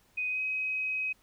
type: tone with pitch glide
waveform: sine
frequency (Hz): 2500 to 2532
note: D#7 to D#7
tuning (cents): +8 to +30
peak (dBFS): -29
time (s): 0.17-1.13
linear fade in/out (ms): 10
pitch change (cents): +22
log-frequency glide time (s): 0.29-0.41
effects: pink hiss -66 dBFS RMS until 1.22 s